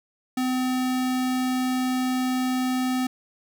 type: tone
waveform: square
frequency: 255.4 Hz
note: C4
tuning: 42 cents flat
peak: -23 dBFS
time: 0.37-3.07 s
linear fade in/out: 5 ms
effects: none